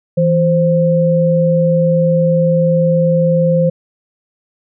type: tone pair together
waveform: sine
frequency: 164.69 / 523.3 Hz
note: E3 / C5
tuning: -1 / 0 cents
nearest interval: octave + minor sixth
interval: 2001 cents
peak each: -12 dBFS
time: 0.17-3.7 s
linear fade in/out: 10 ms
effects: none